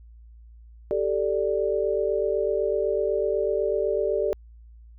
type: chord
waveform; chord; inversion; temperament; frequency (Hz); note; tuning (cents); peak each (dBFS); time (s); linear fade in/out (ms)
sine; G suspended second; none; equal; 392 / 440 / 587.3; G4 / A4 / D5; 0 / 0 / 0; -26; 0.91-4.33; 0
effects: added 57 Hz sine -45 dBFS peak until 4.98 s